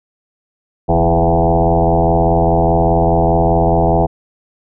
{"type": "tone with frequency modulation", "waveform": "sine", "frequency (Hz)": 415.3, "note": "G#4", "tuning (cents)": 0, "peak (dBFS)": -9, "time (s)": [0.88, 4.07], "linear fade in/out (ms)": 20, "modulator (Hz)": 84.9, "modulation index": 4.7, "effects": []}